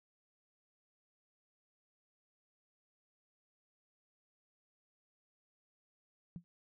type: tone with exponential decay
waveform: sine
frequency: 172.6 Hz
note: F3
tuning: 20 cents flat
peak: -38 dBFS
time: 6.36-6.44 s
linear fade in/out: 0 ms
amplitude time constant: 17 ms
effects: none